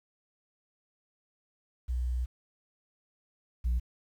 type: tone pair in turn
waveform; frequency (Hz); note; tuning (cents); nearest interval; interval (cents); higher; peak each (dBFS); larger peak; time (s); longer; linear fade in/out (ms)
sine; 61.74 / 60.02; B1 / B1; 0 / -49; unison; 49; first; -27 / -23; second; 1.88-2.26 / 3.64-3.8; first; 20
effects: tanh soft clip ceiling -24 dBFS + 10-bit